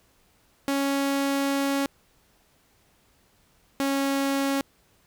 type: tone pair in turn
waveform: sawtooth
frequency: 277.2 / 275.3 Hz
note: C#4 / C#4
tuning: 0 / -12 cents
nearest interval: unison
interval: 12 cents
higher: first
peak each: -19 dBFS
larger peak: neither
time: 0.68-1.86 / 3.8-4.61 s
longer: first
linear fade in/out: 0 ms
effects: pink hiss -63 dBFS RMS until 5.06 s